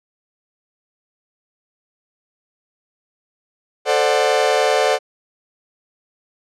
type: chord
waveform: 40% pulse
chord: D dominant seventh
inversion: second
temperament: equal with one note detuned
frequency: 440 / 523.3 / 593.8 / 740 Hz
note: A4 / C5 / D5 / F#5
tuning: 0 / 0 / +19 / 0 cents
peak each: -19 dBFS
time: 3.85-4.99 s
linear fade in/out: 50 ms
effects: low-pass 7000 Hz 12 dB/octave